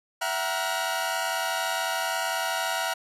sawtooth tone cluster, 666 / 757 / 946 / 1436 Hz, E5 / F#5 / A#5 / F6, +18 / +39 / +25 / +48 cents, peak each -28 dBFS, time 0.21-2.94 s, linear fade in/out 10 ms, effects resampled to 32000 Hz

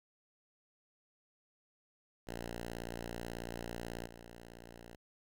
5% pulse tone with level steps, 58.27 Hz, A#1, in tune, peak -30 / -40 dBFS, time 2.27-4.96 s, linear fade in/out 5 ms, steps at 4.06 s, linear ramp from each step 2 ms, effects none

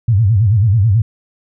sine tone with vibrato, 105.6 Hz, G#2, 29 cents sharp, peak -8 dBFS, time 0.08-1.02 s, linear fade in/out 5 ms, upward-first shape sine, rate 9.2 Hz, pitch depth 210 cents each way, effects none

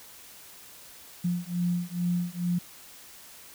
sine beating tone pair, 174.61 / 176.91 Hz, F3 / F3, 0 / +23 cents, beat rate 2.3 Hz, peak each -29 dBFS, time 1.24-2.59 s, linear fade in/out 10 ms, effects white hiss -49 dBFS RMS until 3.54 s

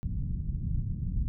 pink low-pass noise, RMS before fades -31 dBFS, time 0.03-1.28 s, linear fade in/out 0 ms, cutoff 170 Hz, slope 24 dB/octave, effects none

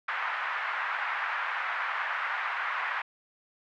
white band-pass noise, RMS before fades -32 dBFS, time 0.08-3.02 s, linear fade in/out 5 ms, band 900 to 1900 Hz, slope 24 dB/octave, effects none

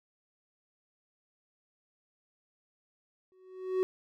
triangle tone with exponential growth, 372.9 Hz, F#4, 14 cents sharp, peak -21 dBFS, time 3.32-3.83 s, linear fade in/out 0 ms, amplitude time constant 110 ms, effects none

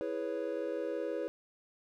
triangle chord, C# minor seventh, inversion first, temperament equal, 329.6 / 415.3 / 493.9 / 554.4 Hz, E4 / G#4 / B4 / C#5, 0 / 0 / 0 / 0 cents, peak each -38 / -38 / -36 / -37 dBFS, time 0.01-1.28 s, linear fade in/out 0 ms, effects none

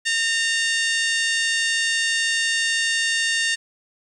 harmonic tone with a mistuned harmonic, 912 Hz, A#5, 38 cents flat, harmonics 2 / 3 / 4 / 5 / 6 / 7 / 8 / 9 / 10, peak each -22 / -26 / -28 / -30 / -32 / -33 / -34 / -35 / -36 dBFS, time 0.05-3.56 s, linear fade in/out 20 ms, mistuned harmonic 3, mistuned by +34 cents, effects 9-bit

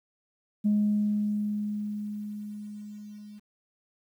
sine tone with level ramp, 208.8 Hz, G#3, 10 cents sharp, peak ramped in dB -19 to -43 dBFS, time 0.64-3.4 s, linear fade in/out 20 ms, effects tanh soft clip ceiling -17 dBFS + 10-bit

